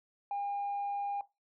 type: tone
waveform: sine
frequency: 807 Hz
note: G#5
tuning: 50 cents flat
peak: -31 dBFS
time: 0.31-1.21 s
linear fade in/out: 2 ms
effects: noise-tail reverb RT60 0.2 s tail -17 dB re dry + tanh soft clip ceiling -30 dBFS